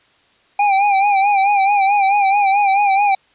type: tone with vibrato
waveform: square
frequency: 798 Hz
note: G5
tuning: 31 cents sharp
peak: -12 dBFS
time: 0.59-3.15 s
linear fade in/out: 5 ms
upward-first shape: sine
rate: 4.6 Hz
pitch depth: 66 cents each way
effects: white hiss -55 dBFS RMS until 3.34 s + resampled to 8000 Hz